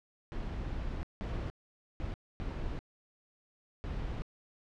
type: noise bursts at uneven times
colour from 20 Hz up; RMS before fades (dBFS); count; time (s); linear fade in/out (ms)
brown; -37; 5; 0.32-1.03 / 1.21-1.5 / 2-2.14 / 2.4-2.79 / 3.84-4.22; 0
effects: low-pass 4000 Hz 12 dB/octave